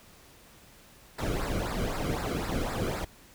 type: noise with flanger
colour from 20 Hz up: brown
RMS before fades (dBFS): -31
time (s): 1.18-3.05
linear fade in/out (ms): 10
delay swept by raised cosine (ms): 0.31 to 1.15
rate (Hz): 3.9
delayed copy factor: -0.75
effects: pink hiss -55 dBFS RMS until 3.34 s